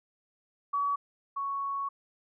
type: tone pair in turn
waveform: sine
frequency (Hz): 1135 / 1111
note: C#6 / C#6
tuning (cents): +41 / +4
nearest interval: unison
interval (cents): 37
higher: first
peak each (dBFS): -26 / -30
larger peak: first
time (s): 0.73-0.96 / 1.36-1.89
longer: second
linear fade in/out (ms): 10
effects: none